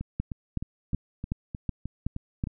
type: two click trains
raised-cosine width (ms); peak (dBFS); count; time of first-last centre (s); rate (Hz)
5; -21 / -15; 9 / 7; 0.01-2.472 / 0.2-2.439; 3.25 / 2.68
effects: none